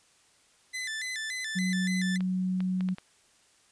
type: tone with vibrato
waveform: sawtooth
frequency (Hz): 1887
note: A#6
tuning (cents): +21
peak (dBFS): -29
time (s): 0.73-2.18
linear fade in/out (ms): 20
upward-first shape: square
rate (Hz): 3.5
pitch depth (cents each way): 120
type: tone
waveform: sine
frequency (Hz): 185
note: F#3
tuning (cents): 0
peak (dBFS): -26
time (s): 1.55-2.95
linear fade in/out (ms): 20
type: clicks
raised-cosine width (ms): 0.3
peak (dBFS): -26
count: 5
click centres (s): 2.207 / 2.605 / 2.808 / 2.888 / 2.984
effects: white hiss -63 dBFS RMS until 3.71 s + resampled to 22050 Hz